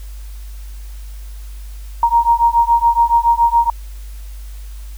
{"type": "beating tone pair", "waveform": "sine", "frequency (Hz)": [932.3, 939.4], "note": ["A#5", "A#5"], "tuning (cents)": [0, 13], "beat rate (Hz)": 7.1, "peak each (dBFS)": -13, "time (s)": [2.03, 3.7], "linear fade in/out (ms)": 2, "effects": ["added 50 Hz sine -28 dBFS peak until 4.97 s", "white hiss -46 dBFS RMS until 4.97 s"]}